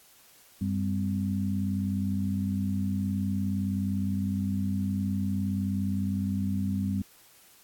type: tone cluster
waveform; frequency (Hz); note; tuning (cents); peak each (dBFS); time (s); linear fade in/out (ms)
sine; 95.5 / 197.1 / 256.6; G2 / G3 / C4; -45 / +10 / -34; -31 / -28 / -35; 0.61-7.02; 5
effects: white hiss -57 dBFS RMS until 7.63 s + AAC 64 kbps